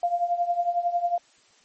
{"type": "tone with tremolo", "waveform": "sine", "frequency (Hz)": 697, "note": "F5", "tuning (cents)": -4, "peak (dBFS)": -18, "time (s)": [0.03, 1.18], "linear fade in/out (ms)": 2, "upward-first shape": "triangle", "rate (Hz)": 11, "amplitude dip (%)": 85, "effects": ["white hiss -59 dBFS RMS until 1.64 s", "MP3 32 kbps"]}